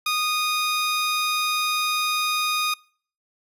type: tone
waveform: 15% pulse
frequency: 1235 Hz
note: D#6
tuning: 13 cents flat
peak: -15 dBFS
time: 0.06-2.74 s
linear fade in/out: 5 ms
effects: noise-tail reverb RT60 0.5 s tail -25 dB re dry + resampled to 32000 Hz